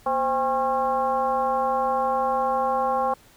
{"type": "tone with frequency modulation", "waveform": "sine", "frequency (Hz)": 802, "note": "G5", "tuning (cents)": 39, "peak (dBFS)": -20, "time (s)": [0.06, 3.14], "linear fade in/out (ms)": 5, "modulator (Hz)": 282, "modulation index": 1.2, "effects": ["pink hiss -54 dBFS RMS until 3.36 s"]}